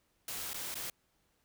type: noise with dropouts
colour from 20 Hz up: white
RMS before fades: -40 dBFS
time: 0.28-0.9 s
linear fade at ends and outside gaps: 2 ms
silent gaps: 0.533-0.543 / 0.743-0.754 s
effects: pink hiss -75 dBFS RMS until 1.44 s